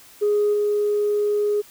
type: tone with level steps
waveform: sine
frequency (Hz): 415.3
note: G#4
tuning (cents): 0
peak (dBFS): -15 / -17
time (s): 0.21-1.62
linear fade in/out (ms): 20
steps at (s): 0.53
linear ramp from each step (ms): 10
effects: tanh soft clip ceiling -13 dBFS + white hiss -48 dBFS RMS until 1.7 s